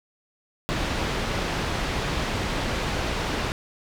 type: low-pass noise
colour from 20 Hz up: pink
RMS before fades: -27 dBFS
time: 0.69-3.52 s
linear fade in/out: 0 ms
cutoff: 4300 Hz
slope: 12 dB/octave
effects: none